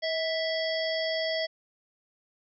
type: harmonic tone with a mistuned harmonic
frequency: 659.3 Hz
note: E5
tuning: in tune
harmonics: 1 / 3 / 5 / 7 / 8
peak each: -29 / -34 / -36 / -37 / -38 dBFS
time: 0.02-1.47 s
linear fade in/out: 20 ms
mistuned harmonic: 1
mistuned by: -43 cents
effects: none